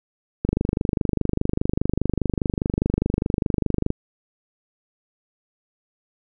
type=click train; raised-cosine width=3 ms; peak=-7 dBFS; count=87; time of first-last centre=0.45-3.904 s; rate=24.9 Hz; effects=none